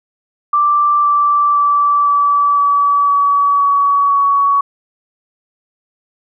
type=tone with pitch steps; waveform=sine; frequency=1174.7 / 1167.3 / 1159.9 / 1152.5 / 1145.2 / 1138 / 1130.8 / 1123.6 Hz; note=D6 / D6 / D6 / D6 / D6 / C#6 / C#6 / C#6; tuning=0 / -11 / -22 / -33 / -44 / +45 / +34 / +23 cents; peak=-9 dBFS; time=0.53-4.61 s; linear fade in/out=5 ms; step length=510 ms; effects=none